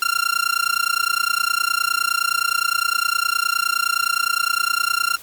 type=tone with amplitude modulation; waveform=sawtooth; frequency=1382 Hz; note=F6; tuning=19 cents flat; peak=-10 dBFS; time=0.02-5.17 s; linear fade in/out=2 ms; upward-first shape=sine; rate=29.7 Hz; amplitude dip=100%; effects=white hiss -41 dBFS RMS until 5.22 s + MP3 96 kbps